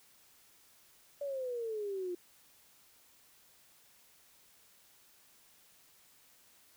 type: exponential sweep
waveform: sine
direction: down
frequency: 578 to 349.2 Hz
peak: -35 dBFS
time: 1.21-2.15 s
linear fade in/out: 5 ms
effects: white hiss -64 dBFS RMS until 6.76 s